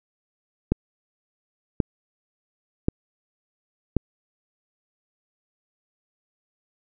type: click train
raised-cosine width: 3 ms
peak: -6 dBFS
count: 4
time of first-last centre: 0.72-3.967 s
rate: 0.924 Hz
effects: none